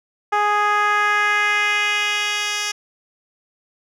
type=tone with band-pass filter sweep; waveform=10% pulse; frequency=415.3 Hz; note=G#4; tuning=in tune; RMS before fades=-19 dBFS; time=0.32-2.72 s; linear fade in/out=10 ms; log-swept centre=910 to 4600 Hz; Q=1.6; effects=none